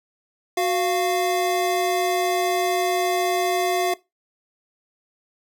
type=tone pair together; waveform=square; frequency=367.6 / 696 Hz; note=F#4 / F5; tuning=-11 / -6 cents; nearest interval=major seventh; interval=1105 cents; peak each=-23 dBFS; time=0.57-3.94 s; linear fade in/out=5 ms; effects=noise-tail reverb RT60 0.2 s tail -19 dB re dry